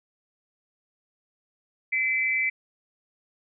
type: tone pair together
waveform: sine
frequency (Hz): 2048 / 2320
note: C7 / D7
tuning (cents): -38 / -22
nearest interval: major second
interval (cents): 216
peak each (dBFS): -25 / -25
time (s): 1.92-2.5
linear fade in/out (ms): 10
effects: none